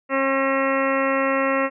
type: harmonic tone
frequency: 270 Hz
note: C#4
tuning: 45 cents flat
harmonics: 1 / 2 / 3 / 4 / 5 / 6 / 7 / 8 / 9 / 10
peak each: -25 / -22 / -34 / -26 / -28 / -37 / -27 / -32 / -37 / -33 dBFS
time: 0.09-1.7 s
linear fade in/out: 50 ms
effects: none